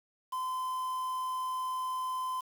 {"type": "tone with quantisation", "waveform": "triangle", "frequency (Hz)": 1026, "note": "C6", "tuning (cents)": -34, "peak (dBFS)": -30, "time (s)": [0.32, 2.41], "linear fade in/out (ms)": 10, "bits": 8, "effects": []}